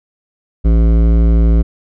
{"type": "tone with hard clipping", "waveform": "sine", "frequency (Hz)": 56.2, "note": "A1", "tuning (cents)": 37, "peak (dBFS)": -9, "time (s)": [0.64, 1.63], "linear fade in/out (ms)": 20, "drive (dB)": 14, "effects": []}